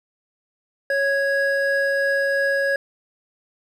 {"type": "tone pair together", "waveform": "triangle", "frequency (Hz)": [554, 1659.1], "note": ["C#5", "G#6"], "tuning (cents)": [-1, -2], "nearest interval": "octave + perfect fifth", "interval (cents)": 1899, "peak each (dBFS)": -19, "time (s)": [0.9, 2.76], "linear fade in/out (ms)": 2, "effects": []}